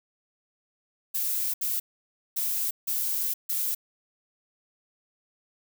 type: noise bursts at uneven times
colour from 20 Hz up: violet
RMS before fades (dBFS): -28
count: 5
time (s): 1.14-1.54 / 1.61-1.8 / 2.36-2.71 / 2.87-3.34 / 3.49-3.75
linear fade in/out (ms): 10
effects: none